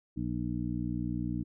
harmonic tone, 60 Hz, B1, 49 cents flat, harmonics 1 / 2 / 3 / 4 / 5, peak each -40 / -37 / -36 / -37 / -37 dBFS, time 0.16-1.44 s, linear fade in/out 20 ms, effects none

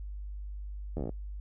slowing click train, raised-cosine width 2 ms, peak -22 dBFS, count 9, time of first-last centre 0.97-1.093 s, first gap 12 ms, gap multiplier 1.07, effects noise-tail reverb RT60 0.2 s tail -26 dB re dry + added 50 Hz sine -37 dBFS peak until 1.4 s

